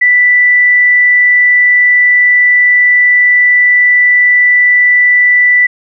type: tone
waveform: sine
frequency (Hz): 1975.5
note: B6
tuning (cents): 0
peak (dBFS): -4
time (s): 0.01-5.67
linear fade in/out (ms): 10
effects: none